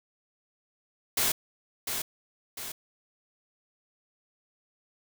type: noise with echo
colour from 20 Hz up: white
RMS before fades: -26 dBFS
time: 1.17-1.32 s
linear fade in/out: 5 ms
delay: 700 ms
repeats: 2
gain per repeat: -6 dB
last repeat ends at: 2.72 s
effects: none